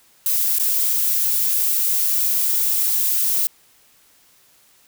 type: noise with dropouts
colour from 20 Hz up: violet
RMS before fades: -19 dBFS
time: 0.26-3.47 s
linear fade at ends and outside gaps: 1 ms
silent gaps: 0.585-0.597 s
effects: white hiss -55 dBFS RMS until 4.87 s